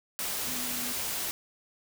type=tone in noise; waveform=sine; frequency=246.9 Hz; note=B3; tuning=in tune; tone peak=-41 dBFS; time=0.47-0.93 s; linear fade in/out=0 ms; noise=white; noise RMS=-33 dBFS; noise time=0.19-1.31 s; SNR=-11 dB; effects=none